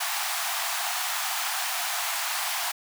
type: high-pass noise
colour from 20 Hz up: pink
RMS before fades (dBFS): -29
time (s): 0-2.72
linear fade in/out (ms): 10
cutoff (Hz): 680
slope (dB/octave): 96
effects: none